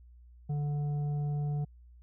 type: tone with frequency modulation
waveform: sine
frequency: 146.83 Hz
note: D3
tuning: in tune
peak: -29 dBFS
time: 0.49-1.65 s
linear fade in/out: 10 ms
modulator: 584 Hz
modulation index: 0.22
effects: added 60 Hz sine -52 dBFS peak until 2.02 s